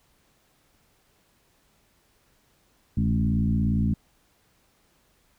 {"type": "tone with frequency modulation", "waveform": "sine", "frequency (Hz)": 146.83, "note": "D3", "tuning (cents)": 0, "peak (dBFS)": -20, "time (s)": [2.97, 3.94], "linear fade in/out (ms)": 5, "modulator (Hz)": 57.3, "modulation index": 1.7, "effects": ["pink hiss -65 dBFS RMS until 5.38 s"]}